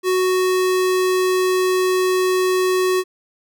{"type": "tone", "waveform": "square", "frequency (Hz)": 370, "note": "F#4", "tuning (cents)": 0, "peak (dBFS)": -16, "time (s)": [0.03, 3.04], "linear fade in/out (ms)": 50, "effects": []}